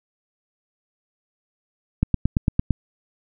click train, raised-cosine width 5 ms, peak -5 dBFS, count 7, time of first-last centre 2.03-2.707 s, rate 8.86 Hz, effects none

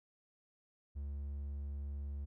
triangle tone, 70.9 Hz, C#2, 40 cents sharp, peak -37 dBFS, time 0.95-2.26 s, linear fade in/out 20 ms, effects none

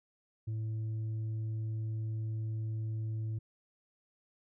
sine tone with tanh clipping, 110 Hz, A2, in tune, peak -34 dBFS, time 0.47-3.39 s, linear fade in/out 10 ms, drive 3 dB, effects none

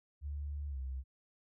sine tone with pitch glide, 72.4 to 65.63 Hz, D2 to C2, -24 to +6 cents, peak -37 dBFS, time 0.21-1.04 s, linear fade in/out 50 ms, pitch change -170 cents, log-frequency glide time 0.69-0.78 s, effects none

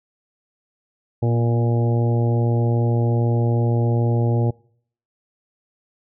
harmonic tone with a mistuned harmonic, 117.5 Hz, A#2, 14 cents sharp, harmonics 1 / 2 / 3 / 4 / 5 / 6 / 7, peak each -17 / -27 / -27 / -28 / -32 / -37 / -34 dBFS, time 1.22-4.51 s, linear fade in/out 10 ms, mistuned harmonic 2, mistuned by +29 cents, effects noise-tail reverb RT60 0.6 s tail -24 dB re dry

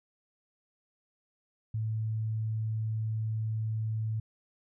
sine tone, 110 Hz, A2, in tune, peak -29 dBFS, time 1.74-4.2 s, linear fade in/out 5 ms, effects none

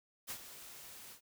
white noise with ADSR envelope, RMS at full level -41 dBFS, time 0.27-1.21 s, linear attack 33 ms, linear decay 73 ms, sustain -11 dB, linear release 94 ms, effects none

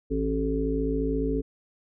harmonic tone, 54.4 Hz, A1, 19 cents flat, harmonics 1 / 3 / 5 / 7 / 8, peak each -29 / -35 / -28 / -35 / -29 dBFS, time 0.1-1.42 s, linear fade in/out 20 ms, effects none

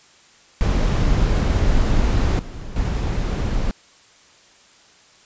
brown noise with level steps, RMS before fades -17 / -32 / -21 dBFS, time 0.61-3.71 s, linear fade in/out 0 ms, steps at 2.39 / 2.76 s, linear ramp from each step 2 ms, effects white hiss -51 dBFS RMS until 5.25 s + resampled to 16000 Hz

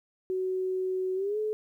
sine tone with pitch glide, 373.2 to 428.7 Hz, F#4 to A4, +15 to -45 cents, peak -27 dBFS, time 0.3-1.53 s, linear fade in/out 0 ms, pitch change +240 cents, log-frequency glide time 1.15-1.38 s, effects 11-bit

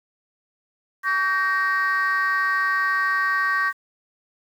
sine tone cluster, 1135 / 1559 / 1869 Hz, C#6 / G6 / A#6, +41 / -10 / +4 cents, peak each -22 dBFS, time 1.03-3.73 s, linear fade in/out 50 ms, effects tanh soft clip ceiling -14 dBFS + 8-bit

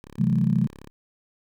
5% pulse tone, 34.82 Hz, C#1, 9 cents sharp, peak -32 dBFS, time 0.04-0.9 s, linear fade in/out 0 ms
sine chord, F# half-diminished seventh, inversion second, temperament equal with one note detuned, 130.81 / 164.81 / 185 / 216.2 Hz, C3 / E3 / F#3 / A3, 0 / 0 / 0 / -30 cents, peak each -24 dBFS, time 0.18-0.67 s, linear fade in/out 10 ms
effects none

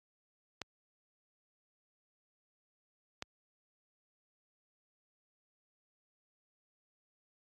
clicks, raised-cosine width 0.2 ms, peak -21 dBFS, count 2, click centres 0.617 / 3.224 s, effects high-pass 60 Hz 12 dB/octave + AAC 32 kbps

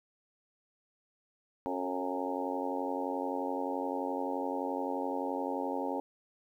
harmonic tone with a mistuned harmonic, 91.6 Hz, F#2, 17 cents flat, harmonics 3 / 4 / 5 / 6 / 7 / 8 / 9 / 10, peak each -37 / -42 / -40 / -39 / -45 / -44 / -39 / -41 dBFS, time 1.66-6 s, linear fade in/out 0 ms, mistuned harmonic 5, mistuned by -27 cents, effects 11-bit

